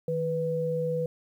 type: tone pair together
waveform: sine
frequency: 157.92 / 493.9 Hz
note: D#3 / B4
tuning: +26 / 0 cents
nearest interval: octave + minor sixth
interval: 1974 cents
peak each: -31 / -27 dBFS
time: 0.08-1.06 s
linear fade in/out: 2 ms
effects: 10-bit